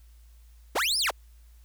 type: linear two-way sweep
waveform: 35% pulse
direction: up then down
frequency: 190 to 5400 to 273.7 Hz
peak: -22 dBFS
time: 0.75-1.11 s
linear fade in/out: 10 ms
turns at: 0.98 s
effects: added 57 Hz sine -50 dBFS peak until 1.64 s + white hiss -66 dBFS RMS until 1.64 s